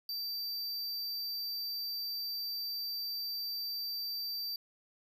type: tone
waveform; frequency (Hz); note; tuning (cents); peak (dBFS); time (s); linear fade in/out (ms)
square; 4661; D8; -14; -36; 0.09-4.56; 2
effects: none